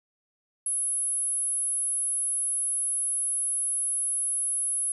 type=tone; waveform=sine; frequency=10660 Hz; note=E9; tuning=18 cents sharp; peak=-25 dBFS; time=0.66-4.92 s; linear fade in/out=2 ms; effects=none